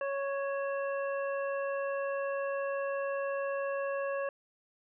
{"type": "harmonic tone with a mistuned harmonic", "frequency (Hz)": 554.4, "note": "C#5", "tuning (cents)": 0, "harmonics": [1, 2, 3, 5], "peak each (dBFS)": [-32, -40, -41, -48], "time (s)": [0.01, 4.29], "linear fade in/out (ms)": 2, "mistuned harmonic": 5, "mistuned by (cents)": -41, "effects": []}